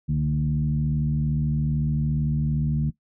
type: tone with frequency modulation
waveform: sine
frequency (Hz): 148.4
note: D3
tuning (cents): +18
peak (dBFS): -20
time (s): 0.08-2.91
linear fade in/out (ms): 20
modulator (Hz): 77.6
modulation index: 0.78
effects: noise-tail reverb RT60 0.1 s tail -18 dB re dry